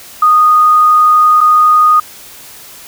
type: tone with dropouts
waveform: sine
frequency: 1236 Hz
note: D#6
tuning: 12 cents flat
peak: -4 dBFS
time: 0.22-2 s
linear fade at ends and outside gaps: 5 ms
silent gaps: 1.407-1.411 s
effects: white hiss -34 dBFS RMS until 2.87 s